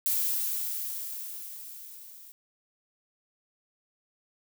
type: noise with level ramp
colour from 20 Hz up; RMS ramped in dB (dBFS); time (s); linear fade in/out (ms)
violet; -26 to -50; 0.06-2.32; 0
effects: none